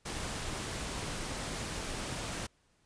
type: noise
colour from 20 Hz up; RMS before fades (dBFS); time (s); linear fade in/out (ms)
pink; -38; 0.05-2.47; 10
effects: pink hiss -71 dBFS RMS until 2.85 s + resampled to 22050 Hz